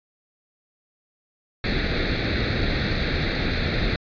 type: noise with comb filter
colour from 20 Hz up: pink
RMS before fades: -23 dBFS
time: 1.64-3.96 s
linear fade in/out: 2 ms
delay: 0.5 ms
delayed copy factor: +0.75
effects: resampled to 11025 Hz